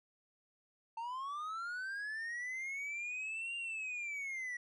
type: linear two-way sweep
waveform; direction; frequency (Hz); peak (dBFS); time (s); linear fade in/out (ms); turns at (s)
triangle; up then down; 893 to 2794 to 1925; -37; 0.97-4.57; 5; 3.56
effects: resampled to 24000 Hz